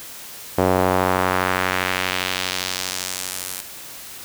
sawtooth tone with band-pass filter sweep, 92.5 Hz, F#2, in tune, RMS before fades -22 dBFS, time 0.58-3.61 s, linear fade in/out 0 ms, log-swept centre 580 to 12000 Hz, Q 1.1, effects white hiss -37 dBFS RMS until 4.24 s

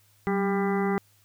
harmonic tone with a mistuned harmonic, 198.9 Hz, G3, 25 cents sharp, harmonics 1 / 2 / 4 / 5 / 6 / 7 / 8 / 9 / 10, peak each -26 / -27 / -32 / -41 / -36 / -41 / -42 / -48 / -37 dBFS, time 0.27-0.98 s, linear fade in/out 0 ms, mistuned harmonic 1, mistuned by -64 cents, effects added 102 Hz sine -63 dBFS peak until 1.24 s + white hiss -63 dBFS RMS until 1.24 s

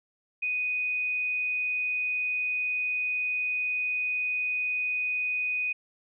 sine tone, 2489 Hz, D#7, in tune, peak -26 dBFS, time 0.42-5.73 s, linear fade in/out 10 ms, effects none

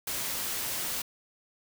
white noise, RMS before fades -33 dBFS, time 0.07-1.02 s, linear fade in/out 5 ms, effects none

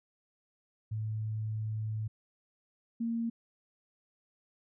sine tone pair in turn, 108.8 / 230.7 Hz, A2 / A#3, -19 / -18 cents, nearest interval octave + minor second, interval 1301 cents, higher second, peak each -32 / -30 dBFS, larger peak second, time 0.91-2.08 / 3-3.3 s, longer first, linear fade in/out 10 ms, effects none

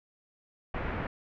pink low-pass noise, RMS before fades -34 dBFS, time 0.74-1.07 s, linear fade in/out 5 ms, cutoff 2200 Hz, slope 24 dB/octave, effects none

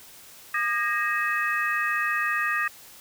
sine tone cluster, 1217 / 1636 / 1871 / 2565 Hz, D#6 / G#6 / A#6 / E7, -39 / -26 / +6 / -48 cents, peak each -28 / -30 / -26 / -32 dBFS, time 0.54-2.68 s, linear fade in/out 5 ms, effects white hiss -48 dBFS RMS until 3 s

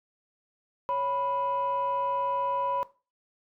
sine tone pair together, 554.4 / 987.8 Hz, C#5 / B5, 0 / 0 cents, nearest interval minor seventh, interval 1000 cents, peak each -30 / -26 dBFS, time 0.89-2.83 s, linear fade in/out 0 ms, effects noise-tail reverb RT60 0.3 s tail -17 dB re dry + tanh soft clip ceiling -21 dBFS

